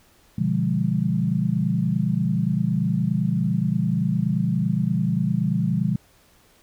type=chord; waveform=sine; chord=B diminished seventh; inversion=none; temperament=equal with one note detuned; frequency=123.47 / 146.83 / 174.61 / 204.2 Hz; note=B2 / D3 / F3 / Ab3; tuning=0 / 0 / 0 / -29 cents; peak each=-26 / -26 / -23 / -25 dBFS; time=0.38-5.96 s; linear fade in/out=5 ms; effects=pink hiss -57 dBFS RMS until 6.62 s